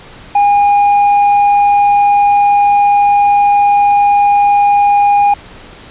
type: tone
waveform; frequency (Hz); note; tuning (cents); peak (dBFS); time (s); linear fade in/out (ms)
triangle; 815; G#5; -33; -4; 0.35-5.34; 5
effects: pink hiss -35 dBFS RMS until 5.9 s + resampled to 8000 Hz